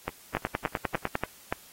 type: two click trains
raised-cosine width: 0.5 ms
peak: -13 / -12 dBFS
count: 6 / 9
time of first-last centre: 0.08-1.525 / 0.35-1.154 s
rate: 3.46 / 9.95 Hz
effects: white hiss -53 dBFS RMS until 1.72 s + AAC 48 kbps